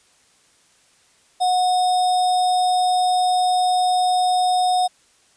sine tone with sample-and-hold, 730 Hz, F#5, 24 cents flat, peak -15 dBFS, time 1.4-4.88 s, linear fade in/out 20 ms, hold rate 4410 Hz, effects white hiss -57 dBFS RMS until 5.36 s + resampled to 22050 Hz

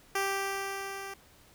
10% pulse tone with level ramp, 392 Hz, G4, in tune, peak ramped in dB -19 to -31 dBFS, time 0.15-1.14 s, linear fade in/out 5 ms, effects pink hiss -59 dBFS RMS until 1.54 s

